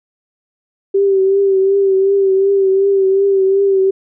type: tone with vibrato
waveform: sine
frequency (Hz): 389.6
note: G4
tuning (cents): -11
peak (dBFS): -9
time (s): 0.94-3.91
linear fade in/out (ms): 10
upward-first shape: triangle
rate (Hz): 2.7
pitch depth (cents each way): 45
effects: none